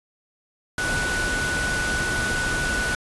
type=tone in noise; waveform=sine; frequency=1480 Hz; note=F#6; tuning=in tune; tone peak=-24 dBFS; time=0.78-2.95 s; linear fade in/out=2 ms; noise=pink; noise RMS=-27 dBFS; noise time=0.78-2.95 s; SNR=0 dB; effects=resampled to 24000 Hz